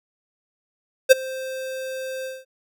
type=tone with ADSR envelope; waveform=square; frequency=523.3 Hz; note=C5; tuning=in tune; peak=-6 dBFS; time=1.09-2.45 s; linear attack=26 ms; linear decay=18 ms; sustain=-23 dB; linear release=200 ms; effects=none